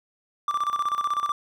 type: tone with tremolo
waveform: triangle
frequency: 1174.7 Hz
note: D6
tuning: in tune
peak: -19 dBFS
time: 0.48-1.32 s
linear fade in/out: 2 ms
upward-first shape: square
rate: 16 Hz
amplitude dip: 70%
effects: none